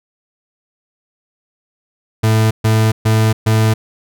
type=tone bursts; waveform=40% pulse; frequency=110 Hz; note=A2; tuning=in tune; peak=-9 dBFS; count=4; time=2.23-3.74 s; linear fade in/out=10 ms; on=280 ms; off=130 ms; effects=none